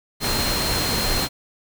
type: tone in noise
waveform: sine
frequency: 4186 Hz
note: C8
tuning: in tune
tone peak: -26 dBFS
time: 0.2-1.29 s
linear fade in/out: 50 ms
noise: pink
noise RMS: -23 dBFS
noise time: 0.2-1.29 s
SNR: -6 dB
effects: none